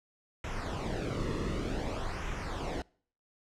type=noise with flanger; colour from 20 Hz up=brown; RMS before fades=-35 dBFS; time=0.44-2.82 s; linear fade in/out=2 ms; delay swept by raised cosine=0.22 to 1.32 ms; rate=0.54 Hz; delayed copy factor=-0.65; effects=noise-tail reverb RT60 0.5 s tail -25 dB re dry + low-pass 7000 Hz 12 dB/octave